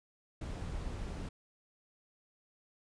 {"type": "noise", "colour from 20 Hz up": "brown", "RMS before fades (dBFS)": -40, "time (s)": [0.41, 1.29], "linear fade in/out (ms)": 5, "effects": ["resampled to 22050 Hz"]}